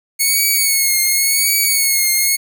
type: tone with vibrato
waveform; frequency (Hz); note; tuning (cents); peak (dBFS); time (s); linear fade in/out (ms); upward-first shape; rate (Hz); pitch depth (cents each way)
5% pulse; 2200; C#7; -14; -3; 0.19-2.37; 20; triangle; 0.91; 63
effects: none